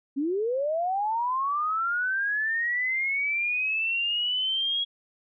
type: linear sweep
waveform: sine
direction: up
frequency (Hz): 261.8 to 3322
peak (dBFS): -24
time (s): 0.16-4.85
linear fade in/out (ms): 20
effects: none